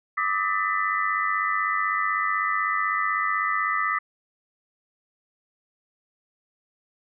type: tone cluster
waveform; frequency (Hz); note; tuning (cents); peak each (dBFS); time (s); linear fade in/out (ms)
sine; 1179 / 1275 / 1786 / 1992; D6 / D#6 / A6 / B6; +6 / +42 / +25 / +14; -27 / -27 / -30 / -27; 0.17-3.99; 10
effects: none